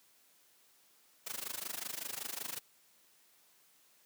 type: noise with amplitude modulation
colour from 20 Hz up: white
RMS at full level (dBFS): -38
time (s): 1.26-2.6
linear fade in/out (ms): 10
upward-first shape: sine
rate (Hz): 25.3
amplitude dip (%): 90
effects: white hiss -67 dBFS RMS until 4.05 s + high-pass 150 Hz 12 dB/octave